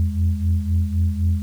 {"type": "tone cluster", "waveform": "sine", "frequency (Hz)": [84.2, 88.1, 205.4], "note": ["E2", "F2", "G#3"], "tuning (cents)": [37, 16, -19], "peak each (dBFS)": [-18, -22, -27], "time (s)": [0, 1.42], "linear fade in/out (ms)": 0, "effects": ["tanh soft clip ceiling -8 dBFS", "8-bit"]}